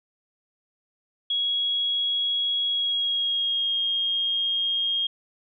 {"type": "tone with pitch glide", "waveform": "sine", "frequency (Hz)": [3322, 3242], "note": ["G#7", "G#7"], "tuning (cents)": [0, -42], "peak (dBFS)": -22, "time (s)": [1.3, 5.07], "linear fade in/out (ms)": 5, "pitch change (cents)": -42, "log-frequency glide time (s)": [2.66, 3.78], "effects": []}